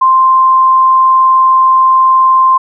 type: tone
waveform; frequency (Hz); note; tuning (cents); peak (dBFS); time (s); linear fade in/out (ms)
sine; 1046.5; C6; 0; -4; 0.01-2.58; 10
effects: none